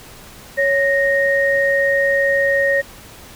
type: tone pair together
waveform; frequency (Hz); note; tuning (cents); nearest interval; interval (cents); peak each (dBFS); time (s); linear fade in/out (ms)
sine; 554.4 / 1861.4; C#5 / A#6; 0 / -3; octave + major sixth; 2097; -16; 0.57-2.82; 20
effects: pink hiss -40 dBFS RMS until 3.35 s